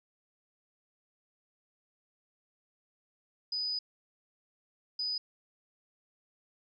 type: tone bursts at uneven times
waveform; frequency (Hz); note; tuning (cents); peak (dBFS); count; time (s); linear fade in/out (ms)
sine; 4978; D#8; 0; -31; 2; 3.52-3.79 / 4.99-5.18; 5
effects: none